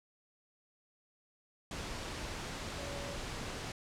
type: tone in noise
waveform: sine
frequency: 565 Hz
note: C#5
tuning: 33 cents sharp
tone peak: -45 dBFS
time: 2.78-3.17 s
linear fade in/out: 2 ms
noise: pink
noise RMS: -41 dBFS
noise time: 1.71-3.72 s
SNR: -7 dB
effects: low-pass 7000 Hz 12 dB/octave